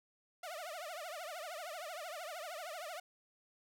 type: tone with vibrato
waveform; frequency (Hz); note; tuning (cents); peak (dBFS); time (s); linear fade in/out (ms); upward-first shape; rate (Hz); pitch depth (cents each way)
sawtooth; 659.3; E5; 0; -39; 0.43-3; 5; triangle; 13; 240
effects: none